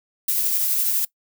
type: noise with tremolo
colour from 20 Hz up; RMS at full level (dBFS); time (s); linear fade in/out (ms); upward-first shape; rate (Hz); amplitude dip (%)
violet; -20; 0.28-1.05; 5; triangle; 12; 30
effects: noise-tail reverb RT60 0.1 s tail -21 dB re dry